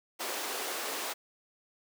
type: high-pass noise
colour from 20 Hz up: pink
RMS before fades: -36 dBFS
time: 0.19-1.14 s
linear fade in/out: 20 ms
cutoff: 360 Hz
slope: 24 dB/octave
effects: none